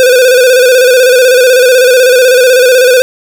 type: tone with vibrato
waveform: square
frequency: 505 Hz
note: B4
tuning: 39 cents sharp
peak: -3 dBFS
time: 0-3.02 s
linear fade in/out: 0 ms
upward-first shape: square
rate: 16 Hz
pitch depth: 52 cents each way
effects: none